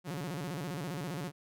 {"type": "tone with vibrato", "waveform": "sawtooth", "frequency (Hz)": 160, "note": "D#3", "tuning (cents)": 49, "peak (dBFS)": -32, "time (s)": [0.04, 1.32], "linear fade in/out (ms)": 50, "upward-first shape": "square", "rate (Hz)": 15, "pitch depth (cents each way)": 210, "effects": []}